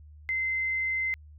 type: tone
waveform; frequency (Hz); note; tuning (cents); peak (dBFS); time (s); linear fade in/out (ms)
sine; 2069; C7; -20; -26; 0.29-1.14; 0
effects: added 75 Hz sine -47 dBFS peak until 1.38 s